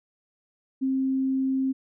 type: tone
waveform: sine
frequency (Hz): 265.2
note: C4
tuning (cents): +23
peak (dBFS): -22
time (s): 0.81-1.73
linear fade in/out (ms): 20
effects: none